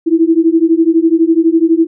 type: beating tone pair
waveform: sine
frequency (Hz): 322.3 / 334.3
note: E4 / E4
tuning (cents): -39 / +24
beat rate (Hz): 12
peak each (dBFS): -10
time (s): 0.06-1.87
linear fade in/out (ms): 20
effects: none